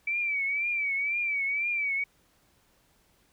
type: tone with vibrato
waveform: sine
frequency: 2302 Hz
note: D7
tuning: 35 cents flat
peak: -26 dBFS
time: 0.07-2.04 s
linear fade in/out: 5 ms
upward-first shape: triangle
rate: 2 Hz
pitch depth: 97 cents each way
effects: pink hiss -66 dBFS RMS until 3.32 s